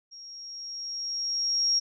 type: tone with level ramp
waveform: sine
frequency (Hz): 5588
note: F8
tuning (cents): 0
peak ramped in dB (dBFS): -43 to -20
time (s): 0.11-1.8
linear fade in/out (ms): 20
effects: none